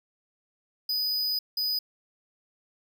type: tone bursts at uneven times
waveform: square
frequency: 4978 Hz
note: D#8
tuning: in tune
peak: -26 dBFS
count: 2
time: 0.89-1.39 / 1.57-1.79 s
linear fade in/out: 5 ms
effects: none